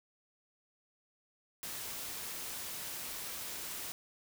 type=noise; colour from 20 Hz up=white; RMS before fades=-42 dBFS; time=1.63-3.92 s; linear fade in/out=0 ms; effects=none